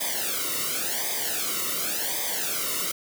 white noise with flanger, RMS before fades -28 dBFS, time 0-2.92 s, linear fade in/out 10 ms, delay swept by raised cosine 0.71 to 1.23 ms, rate 0.91 Hz, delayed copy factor -0.95, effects none

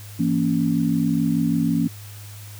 sine chord, A# diminished, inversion second, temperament just, 167.82 / 233.1 / 279.7 Hz, E3 / A#3 / C#4, +31 / 0 / +16 cents, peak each -22 dBFS, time 0.19-1.88 s, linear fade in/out 10 ms, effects added 103 Hz sine -37 dBFS peak until 2.59 s + white hiss -44 dBFS RMS until 2.59 s

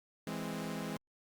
sawtooth chord, E augmented, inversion none, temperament equal, 164.81 / 207.7 / 261.6 Hz, E3 / G#3 / B#3, 0 / 0 / 0 cents, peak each -38 / -37 / -39 dBFS, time 0.27-0.97 s, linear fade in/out 2 ms, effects Opus 48 kbps

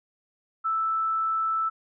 sine tone, 1318.5 Hz, E6, in tune, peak -23 dBFS, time 0.64-1.7 s, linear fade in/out 20 ms, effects none

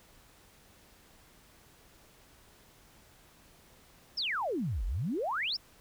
sine exponential two-way sweep, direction down then up, 5588 to 41.2 to 5588 Hz, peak -30 dBFS, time 4.17-5.57 s, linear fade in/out 10 ms, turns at 4.85 s, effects pink hiss -60 dBFS RMS until 5.8 s

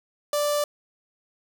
sawtooth tone with notch filter, 587.3 Hz, D5, in tune, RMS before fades -24 dBFS, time 0.33-0.64 s, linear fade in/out 2 ms, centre 2100 Hz, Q 1, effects none

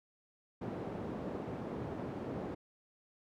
white band-pass noise, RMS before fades -41 dBFS, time 0.61-2.55 s, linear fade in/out 10 ms, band 100 to 430 Hz, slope 12 dB/octave, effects none

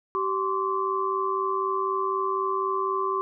sine tone cluster, 385.1 / 1044 / 1148 Hz, G4 / C6 / D6, -31 / -4 / -40 cents, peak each -28 dBFS, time 0.15-3.21 s, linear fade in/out 0 ms, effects none

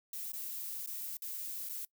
violet noise with dropouts, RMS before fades -41 dBFS, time 0.13-1.85 s, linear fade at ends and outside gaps 2 ms, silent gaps 0.32-0.334 / 0.862-0.873 / 1.17-1.22 / 1.689-1.694 s, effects noise-tail reverb RT60 0.1 s tail -22 dB re dry

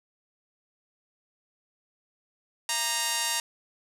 5% pulse tone with amplitude modulation, 932.3 Hz, A#5, in tune, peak -10 dBFS, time 2.69-3.4 s, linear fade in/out 2 ms, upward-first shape sine, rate 260 Hz, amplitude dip 75%, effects low-pass 12000 Hz 12 dB/octave

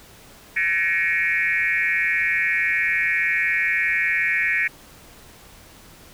sine tone with frequency modulation, 2039 Hz, C7, 45 cents flat, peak -18 dBFS, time 0.56-4.68 s, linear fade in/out 10 ms, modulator 165 Hz, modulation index 2.2, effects pink hiss -47 dBFS RMS until 6.13 s

